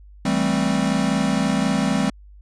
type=chord; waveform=square; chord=A minor seventh; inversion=second; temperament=equal; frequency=164.81 / 196 / 220 / 261.6 Hz; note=E3 / G3 / A3 / C4; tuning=0 / 0 / 0 / 0 cents; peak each=-27 / -23 / -25 / -24 dBFS; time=0.25-2.1 s; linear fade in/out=5 ms; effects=added 50 Hz sine -42 dBFS peak until 2.41 s + resampled to 22050 Hz